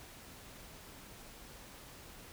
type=silence; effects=pink hiss -53 dBFS RMS until 2.32 s